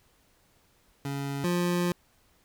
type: tone pair in turn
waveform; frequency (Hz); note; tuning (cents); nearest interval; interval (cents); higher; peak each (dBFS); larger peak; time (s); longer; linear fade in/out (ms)
25% pulse; 139.7 / 175.93; C#3 / F3; +14 / +13; major third; 399; second; -27 / -21; second; 1.05-1.44 / 1.44-1.92; second; 2
effects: pink hiss -65 dBFS RMS until 2.44 s